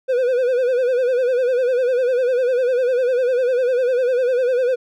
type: tone with vibrato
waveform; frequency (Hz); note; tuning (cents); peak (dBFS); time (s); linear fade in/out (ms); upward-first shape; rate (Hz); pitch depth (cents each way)
triangle; 502; B4; +28; -13; 0.08-4.76; 20; sine; 10; 87
effects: none